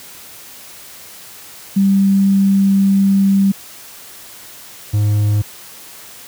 sine / triangle tone pair in turn, 196 / 104.43 Hz, G3 / G#2, 0 / +10 cents, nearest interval major seventh, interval 1090 cents, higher first, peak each -9 dBFS, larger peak neither, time 1.76-3.52 / 4.93-5.42 s, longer first, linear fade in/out 10 ms, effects white hiss -37 dBFS RMS until 6.27 s + high-pass 60 Hz 12 dB/octave

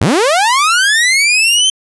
sawtooth linear sweep, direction up, 70.4 to 3136 Hz, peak -5 dBFS, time 0.01-1.7 s, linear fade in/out 5 ms, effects resampled to 24000 Hz

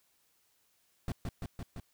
brown noise with echo, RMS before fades -34 dBFS, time 1.08-1.12 s, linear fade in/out 2 ms, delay 170 ms, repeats 4, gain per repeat -2 dB, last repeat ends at 1.8 s, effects white hiss -72 dBFS RMS until 1.93 s

